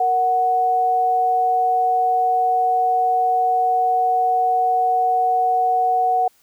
sine tone pair together, 466.2 / 740 Hz, A#4 / F#5, 0 / 0 cents, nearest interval minor sixth, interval 800 cents, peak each -26 / -15 dBFS, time 0-6.28 s, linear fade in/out 5 ms, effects white hiss -58 dBFS RMS until 6.42 s

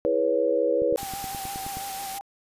sine chord, C# minor seventh, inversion first, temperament equal with one note detuned, 329.6 / 415.3 / 489.3 / 554.4 Hz, E4 / G#4 / B4 / C#5, 0 / 0 / -16 / 0 cents, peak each -29 / -29 / -23 / -25 dBFS, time 0.05-0.96 s, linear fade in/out 0 ms
click train, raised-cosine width 3 ms, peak -25 dBFS, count 10, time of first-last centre 0.82-1.77 s, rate 9.47 Hz
white noise, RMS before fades -36 dBFS, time 0.97-2.19 s, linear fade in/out 10 ms
sine tone with vibrato, 784 Hz, G5, in tune, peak -33 dBFS, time 0.98-2.21 s, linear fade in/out 0 ms, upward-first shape square, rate 6 Hz, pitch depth 25 cents each way
effects resampled to 32000 Hz

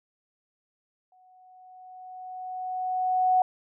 sine tone with exponential growth, 740 Hz, F#5, in tune, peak -17 dBFS, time 1.12-3.42 s, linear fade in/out 2 ms, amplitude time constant 500 ms, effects none

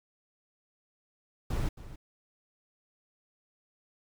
brown noise with echo, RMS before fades -30 dBFS, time 1.5-1.69 s, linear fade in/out 5 ms, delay 270 ms, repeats 1, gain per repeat -15 dB, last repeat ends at 1.96 s, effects none

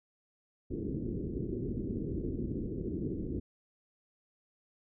white low-pass noise, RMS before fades -36 dBFS, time 0.7-3.4 s, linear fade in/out 10 ms, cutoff 400 Hz, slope 48 dB/octave, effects none

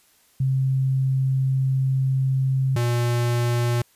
sine / square tone pair in turn, 132.8 / 119.83 Hz, C3 / A#2, +26 / +48 cents, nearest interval major second, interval 178 cents, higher first, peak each -18 / -20 dBFS, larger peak first, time 0.4-2.76 / 2.76-3.82 s, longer first, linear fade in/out 5 ms, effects white hiss -59 dBFS RMS until 3.95 s + resampled to 32000 Hz

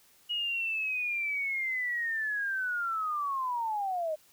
sine linear sweep, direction down, 2903 to 603 Hz, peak -29 dBFS, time 0.29-4.16 s, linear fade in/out 20 ms, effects white hiss -62 dBFS RMS until 4.32 s

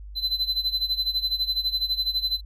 triangle tone with tremolo, 4040 Hz, B7, 39 cents sharp, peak -18 dBFS, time 0.15-2.41 s, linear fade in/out 50 ms, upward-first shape sine, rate 12 Hz, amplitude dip 85%, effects tanh soft clip ceiling -14 dBFS + added 50 Hz sine -37 dBFS peak until 2.45 s

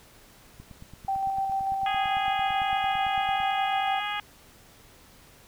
click train, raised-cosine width 5 ms, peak -32 dBFS, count 26, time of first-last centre 0.6-3.403 s, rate 8.92 Hz
sine tone with tremolo, 778 Hz, G5, 13 cents flat, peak -24 dBFS, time 1.08-4 s, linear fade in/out 5 ms, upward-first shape square, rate 6.8 Hz, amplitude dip 25%
harmonic tone, 413.7 Hz, G#4, 7 cents flat, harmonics 2 / 3 / 4 / 5 / 6 / 7 / 8, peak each -33 / -35 / -36 / -37 / -38 / -38 / -39 dBFS, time 1.86-4.2 s, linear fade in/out 2 ms
effects pink hiss -54 dBFS RMS until 5.47 s

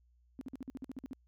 sine tone bursts, 261.6 Hz, C4, in tune, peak -39 dBFS, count 11, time 0.39-1.132 s, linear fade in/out 0 ms, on 22 ms, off 50 ms, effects added 60 Hz sine -65 dBFS peak until 1.27 s

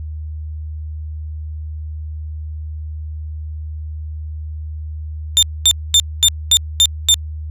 30% pulse tone bursts, 3597 Hz, A7, 37 cents sharp, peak -5 dBFS, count 7, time 5.37-7.142 s, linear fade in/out 0 ms, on 56 ms, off 230 ms, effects added 77 Hz sine -24 dBFS peak until 7.5 s + resampled to 32000 Hz

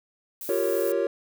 violet noise, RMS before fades -36 dBFS, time 0.41-0.92 s, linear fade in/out 2 ms
triangle chord, G half-diminished seventh, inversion third, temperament equal with one note detuned, 349.2 / 392 / 464 / 554.4 Hz, F4 / G4 / Bb4 / Db5, 0 / 0 / -8 / 0 cents, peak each -27 / -26 / -26 / -25 dBFS, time 0.49-1.07 s, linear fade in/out 2 ms
effects none

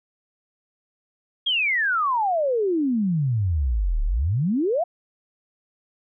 sine exponential two-way sweep, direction down then up, 3322 to 34.33 to 736 Hz, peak -19 dBFS, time 1.46-4.84 s, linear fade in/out 10 ms, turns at 4.03 s, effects none

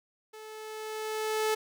sawtooth tone with level ramp, 434.1 Hz, A4, 23 cents flat, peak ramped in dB -41 to -21 dBFS, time 0.33-1.55 s, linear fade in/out 10 ms, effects none

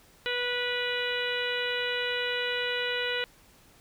harmonic tone, 490 Hz, B4, 14 cents flat, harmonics 1 / 2 / 3 / 4 / 5 / 6 / 7 / 8, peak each -33 / -43 / -34 / -35 / -37 / -34 / -41 / -39 dBFS, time 0.26-3.24 s, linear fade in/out 0 ms, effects pink hiss -58 dBFS RMS until 3.8 s

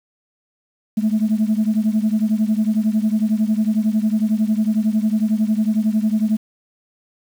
sine beating tone pair, 212.4 / 223.4 Hz, G#3 / A3, +39 / +27 cents, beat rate 11 Hz, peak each -16 / -18 dBFS, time 0.97-6.37 s, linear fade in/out 10 ms, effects tanh soft clip ceiling -10 dBFS + 7-bit

